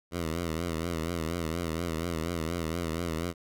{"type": "tone with vibrato", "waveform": "10% pulse", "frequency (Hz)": 83.2, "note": "E2", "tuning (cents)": 17, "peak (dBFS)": -22, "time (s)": [0.11, 3.34], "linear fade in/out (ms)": 50, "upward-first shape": "triangle", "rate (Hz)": 4.2, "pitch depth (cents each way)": 110, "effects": []}